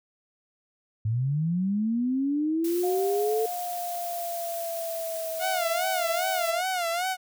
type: linear sweep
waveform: sine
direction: up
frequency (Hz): 104.3 to 449.5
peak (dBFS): -23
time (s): 1.05-3.46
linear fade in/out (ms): 5
type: noise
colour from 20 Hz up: blue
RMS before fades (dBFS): -38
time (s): 2.64-6.51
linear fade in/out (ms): 5
type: tone with pitch glide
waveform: sine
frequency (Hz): 709 to 650.2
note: F5 to E5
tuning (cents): +26 to -24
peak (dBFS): -30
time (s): 2.83-6.61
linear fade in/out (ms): 10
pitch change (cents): -150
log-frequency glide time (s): 3.66-5.29
type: tone with vibrato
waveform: sawtooth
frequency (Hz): 710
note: F5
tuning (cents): +28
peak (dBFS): -22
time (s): 5.39-7.17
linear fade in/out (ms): 50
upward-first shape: sine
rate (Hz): 2.5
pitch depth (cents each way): 110
effects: none